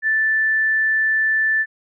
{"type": "tone", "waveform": "sine", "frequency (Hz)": 1760, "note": "A6", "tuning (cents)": 0, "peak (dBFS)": -15, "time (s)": [0.02, 1.66], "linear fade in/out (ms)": 50, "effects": []}